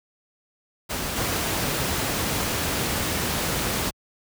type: noise with level steps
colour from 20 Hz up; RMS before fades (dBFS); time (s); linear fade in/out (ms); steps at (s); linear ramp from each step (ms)
pink; -28 / -25; 0.89-3.91; 20; 1.16; 10
effects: high-pass 60 Hz 12 dB/octave